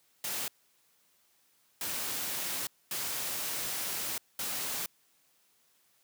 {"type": "noise bursts at uneven times", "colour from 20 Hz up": "white", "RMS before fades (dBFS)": -35, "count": 4, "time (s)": [[0.24, 0.48], [1.81, 2.67], [2.91, 4.18], [4.39, 4.86]], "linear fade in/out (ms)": 2, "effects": ["white hiss -69 dBFS RMS until 6.03 s", "high-pass 100 Hz 12 dB/octave"]}